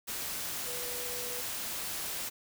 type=tone in noise; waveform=sine; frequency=490 Hz; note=B4; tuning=14 cents flat; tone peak=-43 dBFS; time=0.66-1.42 s; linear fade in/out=20 ms; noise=white; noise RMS=-37 dBFS; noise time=0.07-2.3 s; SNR=-9 dB; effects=none